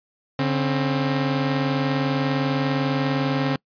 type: tone pair together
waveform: sawtooth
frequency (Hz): 142.6 / 265.2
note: C#3 / C4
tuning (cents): +49 / +23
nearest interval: major seventh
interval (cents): 1074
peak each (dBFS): -19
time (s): 0.39-3.56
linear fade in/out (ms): 2
effects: noise-tail reverb RT60 0.1 s tail -26 dB re dry + resampled to 11025 Hz